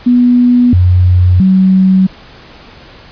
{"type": "tone with pitch steps", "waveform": "sine", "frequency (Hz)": [245.2, 90.3, 188.5], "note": ["B3", "F#2", "F#3"], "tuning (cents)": [-12, -42, 32], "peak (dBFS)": -4, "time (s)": [0.06, 2.07], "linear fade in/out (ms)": 10, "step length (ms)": 670, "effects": ["pink hiss -36 dBFS RMS until 3.11 s", "resampled to 11025 Hz"]}